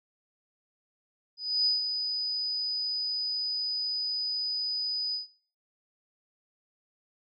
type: tone with ADSR envelope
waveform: sine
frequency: 4978 Hz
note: D#8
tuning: in tune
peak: -21 dBFS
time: 1.37-5.27 s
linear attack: 290 ms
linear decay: 150 ms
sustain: -7 dB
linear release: 130 ms
effects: noise-tail reverb RT60 0.6 s tail -22 dB re dry + AAC 32 kbps